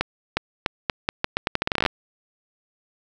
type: accelerating click train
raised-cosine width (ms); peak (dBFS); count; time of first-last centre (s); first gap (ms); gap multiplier
0.3; -4; 19; 0.01-1.862; 360; 0.81
effects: none